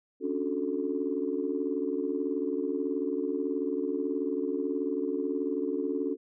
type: chord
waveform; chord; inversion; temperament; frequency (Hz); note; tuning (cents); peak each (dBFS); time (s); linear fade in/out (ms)
sine; D major seventh; third; just; 275.3 / 293.7 / 367.1 / 440.5; C#4 / D4 / F#4 / A4; -12 / 0 / -14 / +2; -33; 0.2-6.17; 50
effects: tanh soft clip ceiling -17 dBFS